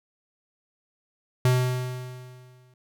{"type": "tone with exponential decay", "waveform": "square", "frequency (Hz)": 126.3, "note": "B2", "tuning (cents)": 39, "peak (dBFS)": -17, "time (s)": [1.45, 2.74], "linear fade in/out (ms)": 2, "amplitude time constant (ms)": 280, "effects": []}